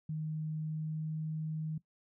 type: tone with pitch glide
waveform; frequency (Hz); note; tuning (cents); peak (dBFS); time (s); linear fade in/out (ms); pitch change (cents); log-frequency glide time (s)
sine; 155.7 to 156.69; D#3 to D#3; +2 to +12; -34; 0.09-1.78; 5; +10; 0.58-1.2
effects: noise-tail reverb RT60 0.1 s tail -18 dB re dry